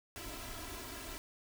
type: noise with comb filter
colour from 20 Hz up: pink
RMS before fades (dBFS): -45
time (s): 0.16-1.18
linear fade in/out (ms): 0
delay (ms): 3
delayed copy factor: +0.95
effects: none